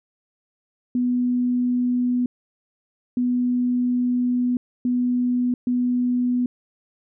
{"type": "tone bursts at uneven times", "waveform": "sine", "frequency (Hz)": 246.9, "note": "B3", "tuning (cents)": 0, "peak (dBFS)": -18, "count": 4, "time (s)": [[0.95, 2.26], [3.17, 4.57], [4.85, 5.54], [5.67, 6.46]], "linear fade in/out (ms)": 2, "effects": []}